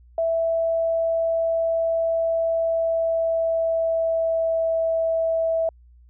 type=tone with pitch glide; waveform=sine; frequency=659.3 to 654.4 Hz; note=E5 to E5; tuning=0 to -13 cents; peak=-19 dBFS; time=0.18-5.69 s; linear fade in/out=2 ms; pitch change=-13 cents; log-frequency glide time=2.56-4.8 s; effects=added 60 Hz sine -48 dBFS peak until 6.09 s